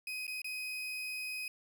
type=tone with dropouts; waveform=35% pulse; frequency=2511 Hz; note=D#7; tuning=15 cents sharp; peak=-36 dBFS; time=0.07-1.48 s; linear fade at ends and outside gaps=2 ms; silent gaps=0.268-0.278 / 0.418-0.444 s; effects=none